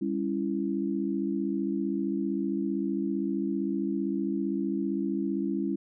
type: chord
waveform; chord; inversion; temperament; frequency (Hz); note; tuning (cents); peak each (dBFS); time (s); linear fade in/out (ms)
sine; C# diminished; second; just; 199.57 / 277.2 / 332.6; G3 / C#4 / E4; +31 / 0 / +16; -31; 0.01-5.76; 10
effects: none